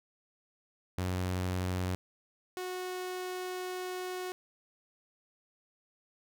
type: tone pair in turn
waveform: sawtooth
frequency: 91.6 / 366.4 Hz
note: F#2 / F#4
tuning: -17 / -17 cents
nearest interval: 2 octaves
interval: 2400 cents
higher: second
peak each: -27 / -32 dBFS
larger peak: first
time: 0.98-1.95 / 2.57-4.32 s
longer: second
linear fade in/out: 0 ms
effects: none